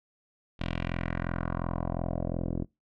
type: tone with low-pass filter sweep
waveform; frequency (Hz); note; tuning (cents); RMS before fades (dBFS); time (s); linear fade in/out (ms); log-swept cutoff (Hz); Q
10% pulse; 42.82; F1; -33; -32; 0.59-2.65; 20; 3400 to 380; 2.2
effects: noise-tail reverb RT60 0.2 s tail -23 dB re dry